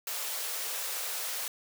white high-pass noise, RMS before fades -35 dBFS, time 0.07-1.48 s, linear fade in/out 2 ms, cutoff 430 Hz, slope 48 dB/octave, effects none

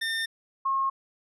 25% pulse / sine tone pair in turn, 1809 / 1080.3 Hz, A6 / C#6, +48 / -45 cents, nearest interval major sixth, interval 893 cents, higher first, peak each -23 dBFS, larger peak neither, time 0.01-0.26 / 0.65-0.9 s, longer neither, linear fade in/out 10 ms, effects low-pass 10000 Hz 12 dB/octave

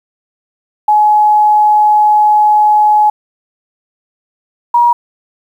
sine tone pair in turn, 845 / 954 Hz, G#5 / A#5, +30 / +40 cents, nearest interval major second, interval 210 cents, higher second, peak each -5 dBFS, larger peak neither, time 0.88-3.1 / 4.74-4.93 s, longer first, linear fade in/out 5 ms, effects 7-bit

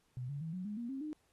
sine tone with pitch steps, 125.3 / 142.28 / 161.56 / 183.45 / 208.3 / 236.5 / 268.6 / 305 Hz, B2 / C#3 / E3 / F#3 / G#3 / A#3 / C4 / D#4, +25 / +45 / -35 / -15 / +5 / +25 / +46 / -34 cents, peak -38 dBFS, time 0.17-1.13 s, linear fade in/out 0 ms, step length 120 ms, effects pink hiss -75 dBFS RMS until 1.32 s + AAC 32 kbps

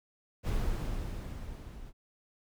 brown noise with level ramp, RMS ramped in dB -29 to -47 dBFS, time 0.43-1.93 s, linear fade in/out 50 ms, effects none

